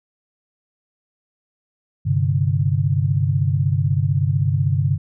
sine chord, G suspended fourth, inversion none, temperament equal, 98 / 130.81 / 146.83 Hz, G2 / C3 / D3, 0 / 0 / 0 cents, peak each -20 dBFS, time 2.05-4.98 s, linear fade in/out 20 ms, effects none

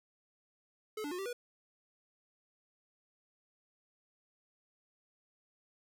square tone with pitch steps, 430.4 / 291.8 / 359.5 / 389.3 / 485.6 Hz, A4 / D4 / F#4 / G4 / B4, -38 / -11 / -50 / -12 / -29 cents, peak -38 dBFS, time 0.97-1.33 s, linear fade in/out 5 ms, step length 72 ms, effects none

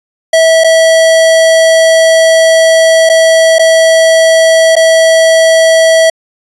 square tone with dropouts, 650 Hz, E5, 24 cents flat, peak -4 dBFS, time 0.33-6.1 s, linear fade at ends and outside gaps 5 ms, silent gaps 0.638-0.643 / 3.092-3.097 / 3.585-3.593 / 4.755-4.764 s, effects resampled to 24000 Hz

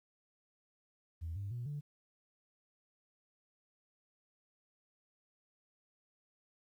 sine tone with pitch steps, 82.41 / 99.72 / 120.66 / 145.99 Hz, E2 / G2 / B2 / D3, 0 / +30 / -40 / -10 cents, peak -37 dBFS, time 1.21-1.81 s, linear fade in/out 20 ms, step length 150 ms, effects tanh soft clip ceiling -34 dBFS + 12-bit

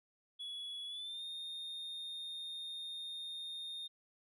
sine tone with pitch glide, 3382 to 3667 Hz, G#7 to A#7, +31 to -29 cents, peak -39 dBFS, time 0.39-3.88 s, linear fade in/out 20 ms, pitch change +140 cents, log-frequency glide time 0.87-1.23 s, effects tanh soft clip ceiling -41 dBFS

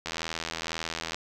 click train, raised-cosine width 0.2 ms, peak -14 dBFS, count 90, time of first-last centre 0.06-1.145 s, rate 82 Hz, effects none

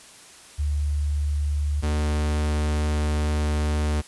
sine / 45% pulse tone pair in turn, 73.42 / 75.18 Hz, D2 / D2, 0 / +41 cents, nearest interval unison, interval 41 cents, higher second, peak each -21 dBFS, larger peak neither, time 0.58-1.82 / 1.82-4.02 s, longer second, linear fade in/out 20 ms, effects white hiss -47 dBFS RMS until 4.07 s + resampled to 24000 Hz

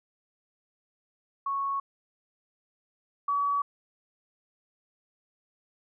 sine tone pair in turn, 1106 / 1137.1 Hz, C#6 / C#6, -4 / +44 cents, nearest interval unison, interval 48 cents, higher second, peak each -27 / -24 dBFS, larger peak second, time 1.46-1.8 / 3.28-3.62 s, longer neither, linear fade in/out 5 ms, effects none

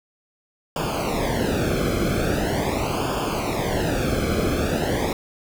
brown noise with flanger, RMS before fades -23 dBFS, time 0.76-5.13 s, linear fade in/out 2 ms, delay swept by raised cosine 0.5 to 1.09 ms, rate 0.42 Hz, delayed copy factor -1, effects none

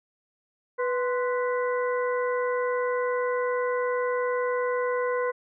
harmonic tone with a mistuned harmonic, 493.9 Hz, B4, in tune, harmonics 1 / 2 / 3 / 4, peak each -25 / -31 / -35 / -37 dBFS, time 0.78-5.32 s, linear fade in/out 20 ms, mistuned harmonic 2, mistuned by +83 cents, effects none

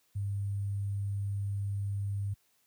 sine tone with sample-and-hold, 100 Hz, G2, 35 cents sharp, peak -30 dBFS, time 0.15-2.34 s, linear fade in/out 10 ms, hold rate 8820 Hz, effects white hiss -71 dBFS RMS until 2.66 s + high-pass 60 Hz 12 dB/octave

